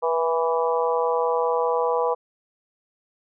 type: harmonic tone with a mistuned harmonic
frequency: 164.81 Hz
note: E3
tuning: in tune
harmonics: 3 / 4 / 5 / 6 / 7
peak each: -22 / -29 / -28 / -26 / -31 dBFS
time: 0.02-2.15 s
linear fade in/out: 20 ms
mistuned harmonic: 3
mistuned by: -18 cents
effects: none